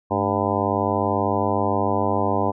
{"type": "harmonic tone with a mistuned harmonic", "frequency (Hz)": 100.2, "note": "G2", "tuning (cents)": 38, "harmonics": [1, 2, 3, 4, 5, 6, 7, 8, 9, 10], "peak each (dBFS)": [-28, -28, -28, -28, -28, -28, -28, -28, -28, -28], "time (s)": [0.1, 2.52], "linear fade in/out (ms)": 20, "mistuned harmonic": 2, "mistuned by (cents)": 110, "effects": []}